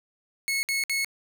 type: tone bursts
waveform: sawtooth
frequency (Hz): 2190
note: C#7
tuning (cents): -22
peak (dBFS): -21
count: 3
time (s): 0.48-1.046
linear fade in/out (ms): 0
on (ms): 150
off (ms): 58
effects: none